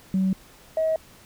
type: tone pair in turn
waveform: sine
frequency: 189.6 / 637.7 Hz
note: F#3 / D#5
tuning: +43 / +42 cents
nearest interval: octave + major sixth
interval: 2099 cents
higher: second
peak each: -18 / -19 dBFS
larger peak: first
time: 0.14-0.33 / 0.77-0.96 s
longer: neither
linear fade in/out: 2 ms
effects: tanh soft clip ceiling -15 dBFS + pink hiss -51 dBFS RMS until 1.25 s